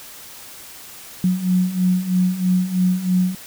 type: beating tone pair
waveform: sine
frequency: 180.9 / 184 Hz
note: F#3 / F#3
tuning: -39 / -9 cents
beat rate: 3.1 Hz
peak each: -21 / -17 dBFS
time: 1.24-3.35 s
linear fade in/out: 2 ms
effects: white hiss -39 dBFS RMS until 3.46 s